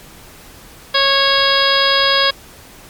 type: harmonic tone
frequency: 550 Hz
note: C#5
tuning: 14 cents flat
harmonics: 1 / 2 / 3 / 4 / 5 / 6 / 7 / 8 / 9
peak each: -19 / -18 / -18 / -24 / -25 / -17 / -20 / -23 / -19 dBFS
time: 0.94-2.31 s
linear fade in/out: 10 ms
effects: pink hiss -40 dBFS RMS until 2.89 s + MP3 96 kbps